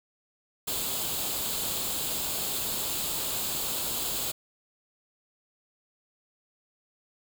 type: noise with comb filter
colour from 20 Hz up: white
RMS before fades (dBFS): -31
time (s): 0.67-4.32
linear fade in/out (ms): 10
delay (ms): 0.26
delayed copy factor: +0.6
effects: none